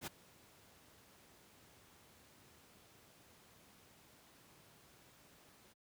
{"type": "noise with ADSR envelope", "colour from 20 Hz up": "pink", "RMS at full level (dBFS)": -41, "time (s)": [0.01, 5.74], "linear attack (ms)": 60, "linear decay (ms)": 13, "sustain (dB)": -23, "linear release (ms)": 24, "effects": ["high-pass 80 Hz 12 dB/octave"]}